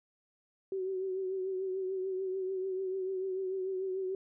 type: tone with vibrato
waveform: sine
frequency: 378.1 Hz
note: F#4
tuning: 38 cents sharp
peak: -32 dBFS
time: 0.72-4.15 s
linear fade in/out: 2 ms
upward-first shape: triangle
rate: 6.8 Hz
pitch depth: 48 cents each way
effects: none